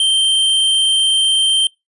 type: tone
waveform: square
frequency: 3136 Hz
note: G7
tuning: in tune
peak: -12 dBFS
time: 0-1.67 s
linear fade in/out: 2 ms
effects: noise-tail reverb RT60 0.2 s tail -24 dB re dry + resampled to 24000 Hz